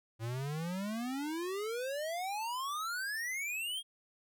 square exponential sweep, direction up, 110 to 3294 Hz, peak -36 dBFS, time 0.19-3.83 s, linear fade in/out 50 ms, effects none

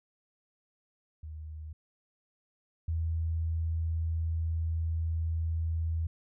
sine tone pair in turn, 77.78 / 81.63 Hz, D#2 / E2, 0 / -16 cents, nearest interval minor second, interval 84 cents, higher second, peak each -39 / -28 dBFS, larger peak second, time 1.23-1.73 / 2.88-6.07 s, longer second, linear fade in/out 5 ms, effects none

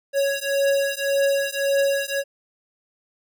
square beating tone pair, 554 / 555.8 Hz, C#5 / C#5, -1 / +4 cents, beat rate 1.8 Hz, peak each -23 dBFS, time 0.13-2.24 s, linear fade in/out 50 ms, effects none

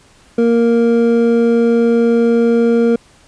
triangle tone pair together, 233.1 / 466.2 Hz, A#3 / A#4, 0 / 0 cents, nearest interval octave, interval 1200 cents, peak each -10 dBFS, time 0.38-2.96 s, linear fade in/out 5 ms, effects pink hiss -48 dBFS RMS until 3.27 s + resampled to 22050 Hz

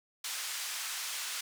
white band-pass noise, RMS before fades -38 dBFS, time 0.24-1.41 s, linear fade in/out 5 ms, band 1200 to 8400 Hz, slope 12 dB/octave, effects none

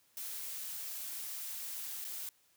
blue noise with dropouts, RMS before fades -42 dBFS, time 0.17-2.29 s, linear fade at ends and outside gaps 1 ms, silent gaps 2.044-2.049 s, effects white hiss -70 dBFS RMS until 2.56 s + high-pass 60 Hz 12 dB/octave

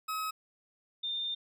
40% pulse / sine tone pair in turn, 1277 / 3612 Hz, D#6 / A7, +45 / +45 cents, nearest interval octave + tritone, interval 1800 cents, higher second, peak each -32 / -32 dBFS, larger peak neither, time 0.08-0.31 / 1.03-1.35 s, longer second, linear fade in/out 10 ms, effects none

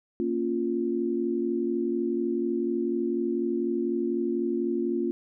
sine chord, Bb minor, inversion none, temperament equal, 233.1 / 277.2 / 349.2 Hz, Bb3 / Db4 / F4, 0 / 0 / 0 cents, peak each -30 / -31 / -27 dBFS, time 0.2-5.11 s, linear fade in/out 0 ms, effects none

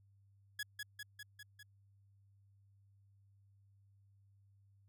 sawtooth tone with echo, 1679 Hz, G#6, 18 cents sharp, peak -35 dBFS, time 0.59-0.63 s, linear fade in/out 5 ms, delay 200 ms, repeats 5, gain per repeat -3 dB, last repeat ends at 1.63 s, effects added 99 Hz sine -65 dBFS peak until 4.88 s

